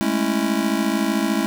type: chord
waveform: square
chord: A major seventh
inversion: third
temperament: just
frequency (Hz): 206.2 / 220 / 275 / 330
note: G#3 / A3 / C#4 / E4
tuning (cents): -12 / 0 / -14 / +2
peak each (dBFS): -25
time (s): 0.01-1.46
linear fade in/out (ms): 0
effects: none